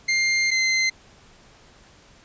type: tone pair in turn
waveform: sawtooth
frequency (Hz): 2100 / 2073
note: C7 / C7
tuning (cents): +6 / -17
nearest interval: unison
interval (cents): 23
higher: first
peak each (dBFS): -15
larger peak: neither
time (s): 0.08-0.51 / 0.51-0.9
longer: first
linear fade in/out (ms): 10
effects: pink hiss -52 dBFS RMS until 2.24 s + resampled to 16000 Hz